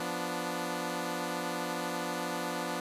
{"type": "chord", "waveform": "10% pulse", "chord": "B diminished", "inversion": "second", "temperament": "equal", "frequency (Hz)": [174.61, 246.9, 293.7], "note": ["F3", "B3", "D4"], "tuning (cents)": [0, 0, 0], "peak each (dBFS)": -29, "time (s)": [0, 2.8], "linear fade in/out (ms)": 2, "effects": ["resampled to 32000 Hz"]}